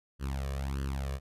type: tone with flanger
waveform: sawtooth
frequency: 68 Hz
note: C#2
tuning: 33 cents flat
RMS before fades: -34 dBFS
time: 0.19-1.2 s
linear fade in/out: 50 ms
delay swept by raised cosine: 0.65 to 1.75 ms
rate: 1.6 Hz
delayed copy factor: +0.95
effects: resampled to 32000 Hz

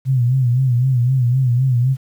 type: tone with vibrato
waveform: sine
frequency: 126.3 Hz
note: B2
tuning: 39 cents sharp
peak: -12 dBFS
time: 0.05-1.97 s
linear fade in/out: 50 ms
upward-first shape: sine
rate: 3.9 Hz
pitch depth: 100 cents each way
effects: 8-bit

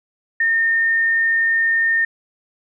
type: tone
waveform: sine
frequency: 1823 Hz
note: A#6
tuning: 39 cents flat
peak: -14 dBFS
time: 0.4-2.05 s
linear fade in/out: 5 ms
effects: none

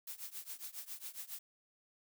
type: noise with tremolo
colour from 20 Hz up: blue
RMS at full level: -43 dBFS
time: 0.07-1.39 s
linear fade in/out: 5 ms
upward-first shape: triangle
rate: 7.3 Hz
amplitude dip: 95%
effects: none

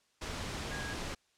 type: tone in noise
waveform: sine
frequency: 1644 Hz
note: G#6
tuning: 18 cents flat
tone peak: -41 dBFS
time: 0.71-0.94 s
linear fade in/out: 10 ms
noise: pink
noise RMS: -39 dBFS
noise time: 0.21-1.15 s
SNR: -5 dB
effects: white hiss -72 dBFS RMS until 1.37 s + low-pass 7000 Hz 12 dB/octave

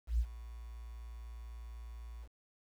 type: tone with ADSR envelope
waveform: sine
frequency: 58 Hz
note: A#1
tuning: 8 cents flat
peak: -26 dBFS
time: 0.07-2.29 s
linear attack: 120 ms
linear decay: 63 ms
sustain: -18 dB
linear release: 66 ms
effects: 10-bit

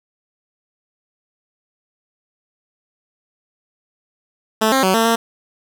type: tone with pitch steps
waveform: 10% pulse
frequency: 219.1 / 266.3 / 188.2 / 226.3 / 229.2 Hz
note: A3 / C4 / F#3 / A3 / A#3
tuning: -7 / +31 / +30 / +49 / -29 cents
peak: -5 dBFS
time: 4.61-5.16 s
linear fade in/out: 10 ms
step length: 110 ms
effects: none

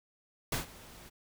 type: noise with ADSR envelope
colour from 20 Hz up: pink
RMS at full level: -31 dBFS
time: 0.52-1.1 s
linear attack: 4 ms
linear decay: 130 ms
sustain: -21 dB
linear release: 20 ms
effects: none

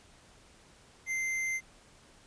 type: tone with hard clipping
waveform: sine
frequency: 2082 Hz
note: C7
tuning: 9 cents flat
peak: -32 dBFS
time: 1.06-1.61 s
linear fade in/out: 50 ms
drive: 10 dB
effects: pink hiss -59 dBFS RMS until 2.26 s + resampled to 22050 Hz

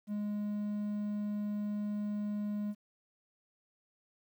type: tone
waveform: triangle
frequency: 207.7 Hz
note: G#3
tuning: in tune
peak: -31 dBFS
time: 0.07-2.75 s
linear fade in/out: 50 ms
effects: 11-bit

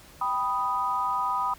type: chord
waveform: sine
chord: G augmented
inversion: none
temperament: equal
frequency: 784 / 987.8 / 1244.5 Hz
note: G5 / B5 / D#6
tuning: 0 / 0 / 0 cents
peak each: -33 / -27 / -28 dBFS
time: 0.21-1.54 s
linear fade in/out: 5 ms
effects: pink hiss -51 dBFS RMS until 1.58 s

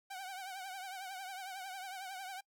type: tone with vibrato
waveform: sawtooth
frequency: 760 Hz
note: F#5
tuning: 46 cents sharp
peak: -39 dBFS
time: 0.1-2.41 s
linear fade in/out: 10 ms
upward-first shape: triangle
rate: 11 Hz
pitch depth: 91 cents each way
effects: noise-tail reverb RT60 0.1 s tail -24 dB re dry

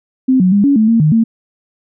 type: tone with pitch steps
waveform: sine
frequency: 260.1 / 184 / 202.4 / 281.1 / 217.9 / 228.7 / 153.3 / 226.2 Hz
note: C4 / F#3 / G#3 / C#4 / A3 / A#3 / D#3 / A3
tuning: -10 / -9 / -44 / +24 / -17 / -33 / -25 / +48 cents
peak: -7 dBFS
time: 0.28-1.24 s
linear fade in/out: 10 ms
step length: 120 ms
effects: none

